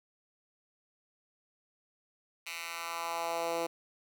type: tone with high-pass filter sweep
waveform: 10% pulse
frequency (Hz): 167.8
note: E3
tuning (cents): +31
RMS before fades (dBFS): -36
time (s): 2.46-3.67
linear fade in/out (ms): 10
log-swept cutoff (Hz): 2300 to 410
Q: 1.7
effects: none